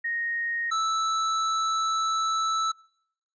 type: tone pair in turn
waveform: sine / square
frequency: 1864.7 / 1315 Hz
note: A#6 / E6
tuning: 0 / -5 cents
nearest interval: tritone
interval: 605 cents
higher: first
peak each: -26 / -24 dBFS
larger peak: second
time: 0.04-0.71 / 0.71-2.72 s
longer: second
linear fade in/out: 10 ms
effects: noise-tail reverb RT60 0.7 s tail -25 dB re dry + resampled to 16000 Hz